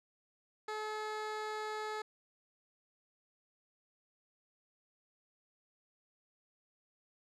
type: tone with low-pass filter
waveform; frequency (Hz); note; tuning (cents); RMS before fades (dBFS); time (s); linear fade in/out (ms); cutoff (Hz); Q
15% pulse; 429.1; A4; -43; -40; 0.68-2.02; 5; 6700; 0.51
effects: none